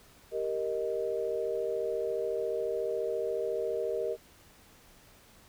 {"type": "chord", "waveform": "sine", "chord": "Eb major", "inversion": "first", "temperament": "equal", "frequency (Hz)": [392, 466.2, 622.3], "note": ["G4", "Bb4", "Eb5"], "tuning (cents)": [0, 0, 0], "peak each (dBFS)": [-35, -32, -35], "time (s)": [0.31, 4.17], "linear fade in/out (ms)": 50, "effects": ["pink hiss -58 dBFS RMS until 5.48 s"]}